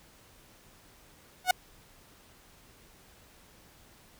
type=tone with exponential growth; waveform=sawtooth; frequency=733 Hz; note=F#5; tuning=16 cents flat; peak=-13 dBFS; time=1.44-1.51 s; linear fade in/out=5 ms; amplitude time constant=15 ms; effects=pink hiss -58 dBFS RMS until 4.19 s